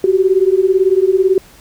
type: beating tone pair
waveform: sine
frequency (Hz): 370 / 388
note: F#4 / G4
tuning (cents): 0 / -18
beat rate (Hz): 18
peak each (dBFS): -12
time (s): 0.04-1.38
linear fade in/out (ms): 2
effects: pink hiss -43 dBFS RMS until 1.6 s